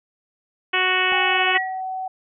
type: harmonic tone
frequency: 370 Hz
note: F#4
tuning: in tune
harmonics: 1 / 2 / 3 / 4 / 5 / 6 / 7 / 8 / 9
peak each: -28 / -28 / -26 / -26 / -24 / -25 / -24 / -25 / -37 dBFS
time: 0.73-1.58 s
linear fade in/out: 10 ms
type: tone with pitch glide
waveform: sine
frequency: 795 to 753 Hz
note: G5 to F#5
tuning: +24 to +30 cents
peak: -25 dBFS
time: 1.12-2.08 s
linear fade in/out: 5 ms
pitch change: -94 cents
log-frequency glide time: 1.26-1.4 s
type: clicks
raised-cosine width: 1 ms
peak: -23 / -30 dBFS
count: 2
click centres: 1.121 / 1.125 s
type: tone with exponential decay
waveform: sine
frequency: 1922 Hz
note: B6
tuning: 48 cents flat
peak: -15 dBFS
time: 1.55-1.81 s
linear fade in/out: 5 ms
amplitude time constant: 55 ms
effects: none